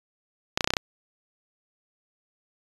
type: clicks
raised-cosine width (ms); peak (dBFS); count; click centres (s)
0.2; -4; 7; 0.575 / 0.608 / 0.644 / 0.675 / 0.705 / 0.737 / 0.768
effects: resampled to 24000 Hz